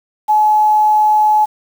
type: tone with quantisation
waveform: sine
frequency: 852 Hz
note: G#5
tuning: 44 cents sharp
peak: -8 dBFS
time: 0.28-1.46 s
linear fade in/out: 20 ms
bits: 6
effects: none